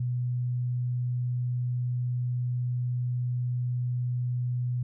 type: tone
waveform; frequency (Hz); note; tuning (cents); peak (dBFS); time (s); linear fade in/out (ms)
sine; 123.47; B2; 0; -26; 0-4.83; 5
effects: none